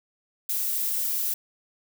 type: noise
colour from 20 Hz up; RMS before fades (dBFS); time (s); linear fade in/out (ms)
violet; -27; 0.49-1.34; 5
effects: none